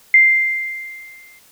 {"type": "tone with exponential decay", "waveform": "sine", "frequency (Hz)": 2093, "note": "C7", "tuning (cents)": 0, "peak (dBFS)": -5, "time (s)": [0.14, 1.39], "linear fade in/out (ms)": 2, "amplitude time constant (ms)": 270, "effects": ["white hiss -50 dBFS RMS until 1.51 s"]}